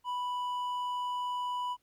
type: tone with hard clipping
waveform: sine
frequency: 987.8 Hz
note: B5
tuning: in tune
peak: -33 dBFS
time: 0.04-1.77 s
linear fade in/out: 50 ms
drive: 5 dB
effects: pink hiss -75 dBFS RMS until 1.82 s